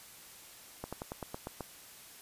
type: slowing click train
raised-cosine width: 1 ms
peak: -24 dBFS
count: 8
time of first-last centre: 0.84-1.607 s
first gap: 86 ms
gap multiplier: 1.08
effects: white hiss -53 dBFS RMS until 2.21 s + resampled to 32000 Hz